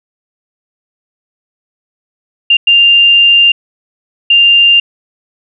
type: tone bursts at uneven times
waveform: sine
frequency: 2794 Hz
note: F7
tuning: in tune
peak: -3 dBFS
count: 3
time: 2.5-2.57 / 2.67-3.52 / 4.3-4.8 s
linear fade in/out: 5 ms
effects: none